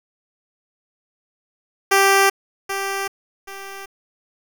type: tone with echo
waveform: 10% pulse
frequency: 392 Hz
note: G4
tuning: in tune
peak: -4 dBFS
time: 1.91-2.3 s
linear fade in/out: 10 ms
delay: 780 ms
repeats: 2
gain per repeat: -10 dB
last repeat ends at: 3.86 s
effects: 7-bit